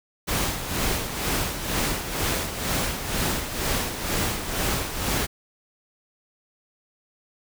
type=noise with tremolo; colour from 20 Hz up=pink; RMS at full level=-24 dBFS; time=0.27-5.27 s; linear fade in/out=20 ms; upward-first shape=sine; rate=2.1 Hz; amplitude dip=60%; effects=none